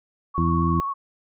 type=tone with vibrato; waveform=sine; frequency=1108.7 Hz; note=C#6; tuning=in tune; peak=-24 dBFS; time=0.34-0.94 s; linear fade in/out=20 ms; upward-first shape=sine; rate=15 Hz; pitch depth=24 cents each way
type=harmonic tone; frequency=83.2 Hz; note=E2; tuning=17 cents sharp; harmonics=1 / 2 / 3 / 4; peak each=-24 / -22 / -28 / -27 dBFS; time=0.38-0.8 s; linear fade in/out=0 ms
effects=none